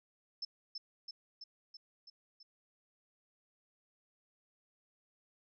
sine tone with echo, 5274 Hz, E8, in tune, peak -37 dBFS, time 0.42-0.45 s, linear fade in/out 5 ms, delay 330 ms, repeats 6, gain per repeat -3 dB, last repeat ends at 2.43 s, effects none

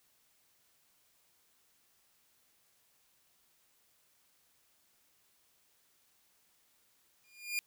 sawtooth tone with exponential growth, 2418 Hz, D7, 50 cents sharp, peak -26 dBFS, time 7.24-7.59 s, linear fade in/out 0 ms, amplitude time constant 75 ms, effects white hiss -71 dBFS RMS until 7.66 s

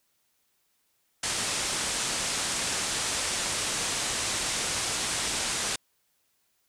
white low-pass noise, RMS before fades -30 dBFS, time 1.23-5.76 s, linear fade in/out 5 ms, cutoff 9400 Hz, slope 48 dB/octave, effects white hiss -72 dBFS RMS until 6.68 s

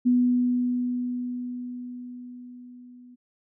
sine tone with level ramp, 246.9 Hz, B3, in tune, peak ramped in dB -16 to -46 dBFS, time 0.05-3.16 s, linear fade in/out 20 ms, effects none

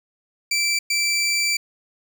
20% pulse tone bursts at uneven times, 2334 Hz, D7, 11 cents flat, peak -14 dBFS, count 2, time 0.51-0.79 / 0.9-1.57 s, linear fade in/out 5 ms, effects none

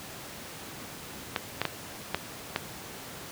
clicks, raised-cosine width 0.3 ms, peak -10 dBFS, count 5, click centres 1.362 / 1.616 / 1.653 / 2.146 / 2.561 s, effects pink hiss -42 dBFS RMS until 3.31 s + high-pass 100 Hz 12 dB/octave

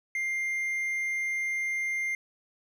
triangle tone, 2100 Hz, C7, 6 cents sharp, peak -26 dBFS, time 0.15-2.15 s, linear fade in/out 2 ms, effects none

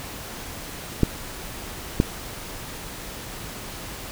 clicks, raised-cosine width 3 ms, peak -3 dBFS, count 2, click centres 1.033 / 2.001 s, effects pink hiss -36 dBFS RMS until 4.11 s

